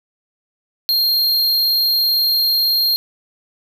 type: tone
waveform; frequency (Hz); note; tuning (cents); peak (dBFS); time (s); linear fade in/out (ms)
square; 4213; C8; +11; -14; 0.89-2.96; 0
effects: none